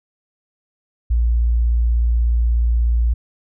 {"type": "tone", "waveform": "sine", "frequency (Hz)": 58.27, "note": "A#1", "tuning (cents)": 0, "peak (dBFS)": -13, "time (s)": [1.1, 3.14], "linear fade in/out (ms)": 10, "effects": []}